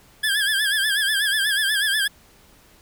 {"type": "tone with vibrato", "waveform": "25% pulse", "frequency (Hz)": 1661, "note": "G#6", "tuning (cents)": 0, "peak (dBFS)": -15, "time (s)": [0.23, 2.08], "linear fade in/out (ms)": 10, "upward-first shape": "sine", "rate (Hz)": 8.2, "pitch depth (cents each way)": 96, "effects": ["pink hiss -53 dBFS RMS until 2.81 s"]}